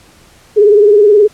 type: tone with vibrato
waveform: sine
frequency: 415.3 Hz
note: G#4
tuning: in tune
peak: -3 dBFS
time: 0.56-1.28 s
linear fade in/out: 20 ms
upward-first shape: triangle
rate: 19 Hz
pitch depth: 87 cents each way
effects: pink hiss -44 dBFS RMS until 1.33 s + low-pass 11000 Hz 12 dB/octave